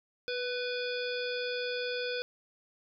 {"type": "harmonic tone with a mistuned harmonic", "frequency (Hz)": 492.5, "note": "B4", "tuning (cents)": -5, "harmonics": [1, 3, 5, 7, 9, 10], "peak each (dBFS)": [-34, -39, -41, -42, -44, -44], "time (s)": [0.28, 2.22], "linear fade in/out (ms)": 0, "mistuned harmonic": 3, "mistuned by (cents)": 22, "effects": []}